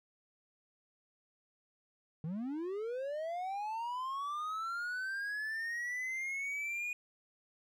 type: linear sweep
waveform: triangle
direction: up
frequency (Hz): 148.5 to 2464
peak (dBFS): -34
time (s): 2.24-6.93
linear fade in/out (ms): 2
effects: none